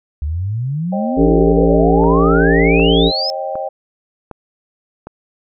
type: exponential sweep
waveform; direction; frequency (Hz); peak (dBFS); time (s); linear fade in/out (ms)
sine; up; 69.8 to 5280; -17; 0.22-3.3; 0
type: chord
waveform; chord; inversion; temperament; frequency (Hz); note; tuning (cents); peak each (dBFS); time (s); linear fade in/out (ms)
sine; C minor; none; equal with one note detuned; 537 / 622.3 / 784; C5 / Eb5 / G5; +45 / 0 / 0; -24; 0.92-3.69; 10
type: harmonic tone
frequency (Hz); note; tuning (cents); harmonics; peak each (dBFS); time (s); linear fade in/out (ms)
56.3; A1; +40; 1 / 3 / 5 / 7 / 8; -16 / -16 / -16 / -16 / -16; 1.16-3.12; 50
type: click train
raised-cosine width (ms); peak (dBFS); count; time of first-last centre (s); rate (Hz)
1; -16; 5; 2.04-5.07; 1.32
effects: none